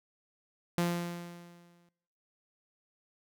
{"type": "tone with exponential decay", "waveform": "sawtooth", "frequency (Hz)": 173.1, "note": "F3", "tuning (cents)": -15, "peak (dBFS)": -22, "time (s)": [0.78, 1.89], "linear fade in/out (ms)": 0, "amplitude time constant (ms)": 240, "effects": ["noise-tail reverb RT60 0.9 s tail -22 dB re dry"]}